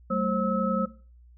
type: tone cluster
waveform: sine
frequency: 191.9 / 223.1 / 531 / 1295 Hz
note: G3 / A3 / C5 / E6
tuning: -37 / +24 / +25 / -31 cents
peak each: -29 dBFS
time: 0.1-0.86 s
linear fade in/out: 10 ms
effects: noise-tail reverb RT60 0.4 s tail -18 dB re dry + added 60 Hz sine -50 dBFS peak until 1.37 s